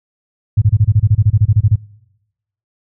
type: tone bursts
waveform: sine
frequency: 105.1 Hz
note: G#2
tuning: 21 cents sharp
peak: -6 dBFS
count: 16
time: 0.57-1.759 s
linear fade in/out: 10 ms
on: 49 ms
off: 27 ms
effects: noise-tail reverb RT60 0.9 s tail -23 dB re dry